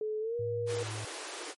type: tone with pitch glide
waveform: sine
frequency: 430.1 to 477.2 Hz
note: A4 to A#4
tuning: -39 to +41 cents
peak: -31 dBFS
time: 0.01-0.83 s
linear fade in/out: 2 ms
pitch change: +180 cents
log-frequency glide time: 0.2-0.37 s
type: tone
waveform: sine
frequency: 107.9 Hz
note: A2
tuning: 33 cents flat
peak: -37 dBFS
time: 0.39-1.05 s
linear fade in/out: 5 ms
type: high-pass noise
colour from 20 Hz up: pink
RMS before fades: -41 dBFS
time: 0.66-1.55 s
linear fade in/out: 50 ms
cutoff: 300 Hz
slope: 96 dB/octave
effects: MP3 48 kbps